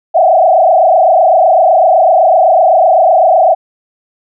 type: tone with frequency modulation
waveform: sine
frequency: 698.5 Hz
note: F5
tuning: in tune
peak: -4 dBFS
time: 0.14-3.55 s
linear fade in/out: 20 ms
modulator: 27.9 Hz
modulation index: 2.6
effects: none